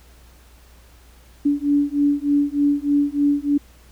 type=beating tone pair; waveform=sine; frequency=286 / 289.3 Hz; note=D4 / D4; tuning=-46 / -26 cents; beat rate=3.3 Hz; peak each=-19 dBFS; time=1.45-3.58 s; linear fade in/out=10 ms; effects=added 60 Hz sine -47 dBFS peak until 3.91 s + pink hiss -53 dBFS RMS until 3.91 s